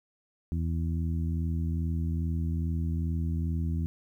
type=harmonic tone; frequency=82.41 Hz; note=E2; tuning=in tune; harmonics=1 / 2 / 3 / 4; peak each=-28 / -33 / -38 / -45 dBFS; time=0.52-3.86 s; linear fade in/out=0 ms; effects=11-bit